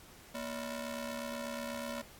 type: ring-modulated tone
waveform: sawtooth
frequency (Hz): 404.2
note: G#4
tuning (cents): -47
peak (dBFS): -31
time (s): 0.34-2.02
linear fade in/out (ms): 10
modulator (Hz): 168
effects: pink hiss -56 dBFS RMS until 2.19 s + AAC 64 kbps